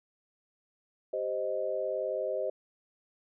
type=chord; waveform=sine; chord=C minor; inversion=second; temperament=equal; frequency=392 / 523.3 / 622.3 Hz; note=G4 / C5 / Eb5; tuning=0 / 0 / 0 cents; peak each=-37 / -33 / -33 dBFS; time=1.13-2.5 s; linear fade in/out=5 ms; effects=none